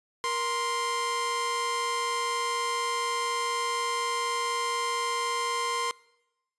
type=tone pair together; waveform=sawtooth; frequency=471.2 / 1046.5 Hz; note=A#4 / C6; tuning=+19 / 0 cents; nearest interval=octave + major second; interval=1381 cents; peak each=-30 / -24 dBFS; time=0.24-5.91 s; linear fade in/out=0 ms; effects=noise-tail reverb RT60 0.9 s tail -23 dB re dry + resampled to 24000 Hz